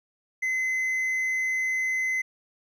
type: tone with hard clipping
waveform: sine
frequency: 2045 Hz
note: C7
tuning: 40 cents flat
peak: -25 dBFS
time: 0.42-2.22 s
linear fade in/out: 10 ms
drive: 3 dB
effects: none